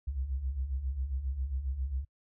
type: beating tone pair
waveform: sine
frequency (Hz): 61 / 68.4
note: B1 / C#2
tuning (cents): -21 / -23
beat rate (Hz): 7.4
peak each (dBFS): -38 / -32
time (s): 0.07-2.05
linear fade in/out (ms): 10
effects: noise-tail reverb RT60 0.1 s tail -26 dB re dry